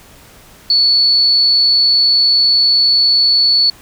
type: tone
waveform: sine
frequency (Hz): 4435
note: C#8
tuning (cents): 0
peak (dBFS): -8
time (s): 0.7-3.7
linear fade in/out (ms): 2
effects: pink hiss -42 dBFS RMS until 3.81 s

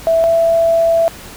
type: tone pair in turn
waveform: sine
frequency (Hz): 658 / 664.5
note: E5 / E5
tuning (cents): -3 / +14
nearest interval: unison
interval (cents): 17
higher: second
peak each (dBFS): -9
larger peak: neither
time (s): 0.07-0.24 / 0.24-1.08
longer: second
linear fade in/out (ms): 0
effects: pink hiss -34 dBFS RMS until 1.36 s

